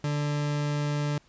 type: tone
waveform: 40% pulse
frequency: 146.83 Hz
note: D3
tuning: in tune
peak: -25 dBFS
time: 0.04-1.18 s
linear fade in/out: 2 ms
effects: pink hiss -61 dBFS RMS until 1.28 s + resampled to 16000 Hz